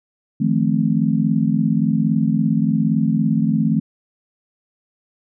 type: chord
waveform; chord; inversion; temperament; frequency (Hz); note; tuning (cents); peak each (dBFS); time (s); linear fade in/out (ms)
sine; F dominant seventh; third; just; 157.15 / 174.61 / 218.3 / 261.9; Eb3 / F3 / A3 / C4; +18 / 0 / -13 / +2; -20 / -22 / -18 / -22; 0.4-3.8; 10
effects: none